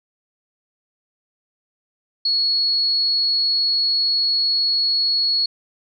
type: tone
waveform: sine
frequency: 4353 Hz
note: C#8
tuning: 32 cents flat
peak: -16 dBFS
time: 2.25-5.46 s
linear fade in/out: 5 ms
effects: none